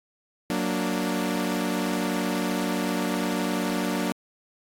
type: chord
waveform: sawtooth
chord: Gb augmented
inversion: none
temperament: equal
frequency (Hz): 185 / 233.1 / 293.7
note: Gb3 / Bb3 / D4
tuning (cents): 0 / 0 / 0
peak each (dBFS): -25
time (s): 0.5-4.12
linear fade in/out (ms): 0
effects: AAC 64 kbps